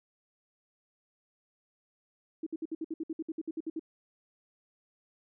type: tone bursts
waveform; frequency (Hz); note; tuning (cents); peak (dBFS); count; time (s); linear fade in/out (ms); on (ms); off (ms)
sine; 321.1; E4; -45; -32; 15; 2.43-3.795; 5; 35; 60
effects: none